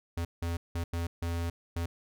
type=tone bursts at uneven times; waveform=square; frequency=84.8 Hz; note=E2; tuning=50 cents sharp; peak=-31 dBFS; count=6; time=0.17-0.25 / 0.42-0.57 / 0.75-0.84 / 0.93-1.07 / 1.22-1.5 / 1.76-1.86 s; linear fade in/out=5 ms; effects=none